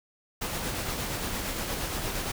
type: noise with tremolo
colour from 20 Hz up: pink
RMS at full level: -31 dBFS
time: 0.41-2.32 s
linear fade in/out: 10 ms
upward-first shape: sine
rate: 8.6 Hz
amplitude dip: 30%
effects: none